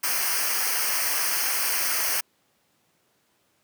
white noise with comb filter, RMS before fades -25 dBFS, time 0.03-2.21 s, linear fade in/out 10 ms, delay 0.27 ms, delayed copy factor -0.85, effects pink hiss -67 dBFS RMS until 3.63 s + high-pass 150 Hz 12 dB/octave

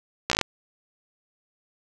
slowing click train, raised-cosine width 0.2 ms, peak -4 dBFS, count 7, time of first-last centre 0.3-0.413 s, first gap 15 ms, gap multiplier 1.09, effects none

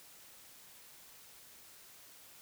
silence, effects white hiss -57 dBFS RMS until 2.41 s

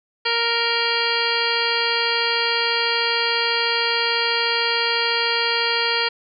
harmonic tone, 466.2 Hz, A#4, in tune, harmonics 1 / 2 / 3 / 4 / 5 / 6 / 7 / 9 / 10, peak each -27 / -27 / -27 / -27 / -27 / -27 / -27 / -27 / -27 dBFS, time 0.25-6.09 s, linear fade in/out 10 ms, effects none

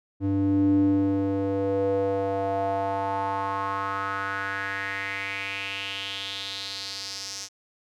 square tone with band-pass filter sweep, 98 Hz, G2, in tune, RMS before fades -27 dBFS, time 0.2-7.49 s, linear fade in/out 50 ms, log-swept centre 230 to 5900 Hz, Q 4.1, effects none

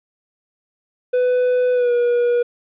triangle tone with pitch glide, 498.9 to 481.6 Hz, B4 to B4, +17 to -44 cents, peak -12 dBFS, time 1.13-2.43 s, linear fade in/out 10 ms, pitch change -61 cents, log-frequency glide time 1.73-1.92 s, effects resampled to 8000 Hz + 9-bit

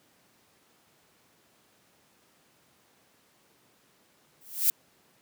violet noise with exponential growth, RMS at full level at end -19 dBFS, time 4.41-4.7 s, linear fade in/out 1 ms, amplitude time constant 63 ms, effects pink hiss -64 dBFS RMS until 5.21 s + high-pass 150 Hz 12 dB/octave

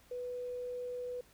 triangle tone with tanh clipping, 493.9 Hz, B4, in tune, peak -37 dBFS, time 0.11-1.21 s, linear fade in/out 5 ms, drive 3 dB, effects added 60 Hz sine -70 dBFS peak until 1.33 s + pink hiss -64 dBFS RMS until 1.33 s

